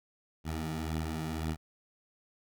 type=beating tone pair; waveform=15% pulse; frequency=77.78 / 79.68 Hz; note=D#2 / D#2; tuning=0 / +42 cents; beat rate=1.9 Hz; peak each=-33 / -28 dBFS; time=0.44-1.57 s; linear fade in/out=50 ms; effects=none